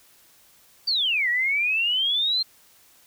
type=exponential two-way sweep; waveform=sine; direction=down then up; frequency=4725 to 1890 to 4207 Hz; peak=-20 dBFS; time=0.87-2.43 s; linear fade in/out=10 ms; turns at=1.29 s; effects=white hiss -56 dBFS RMS until 3.06 s